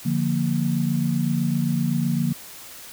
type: chord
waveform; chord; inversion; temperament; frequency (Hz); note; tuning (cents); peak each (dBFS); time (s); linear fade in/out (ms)
sine; Bb major; first; equal; 146.83 / 174.61 / 233.1; D3 / F3 / Bb3; 0 / 0 / 0; -24; 0.05-2.33; 10
effects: white hiss -41 dBFS RMS until 2.92 s